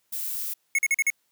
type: noise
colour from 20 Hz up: violet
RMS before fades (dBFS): -31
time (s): 0.12-0.54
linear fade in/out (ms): 10
type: tone bursts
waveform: square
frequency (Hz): 2186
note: C#7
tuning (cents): -25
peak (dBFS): -20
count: 5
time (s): 0.75-1.102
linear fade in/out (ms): 2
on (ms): 36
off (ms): 43
effects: white hiss -71 dBFS RMS until 1.31 s + high-pass 100 Hz 12 dB/octave